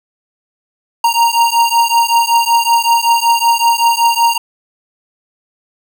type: beating tone pair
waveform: square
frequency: 928 / 933.3 Hz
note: A#5 / A#5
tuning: -8 / +2 cents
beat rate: 5.3 Hz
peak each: -13 dBFS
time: 1.04-4.38 s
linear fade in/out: 5 ms
effects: 8-bit